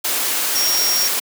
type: tone in noise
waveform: sine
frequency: 5588 Hz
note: F8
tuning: in tune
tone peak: -17 dBFS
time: 0.55-1.08 s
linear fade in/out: 10 ms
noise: white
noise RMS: -20 dBFS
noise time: 0.04-1.2 s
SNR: 0 dB
effects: high-pass 300 Hz 12 dB/octave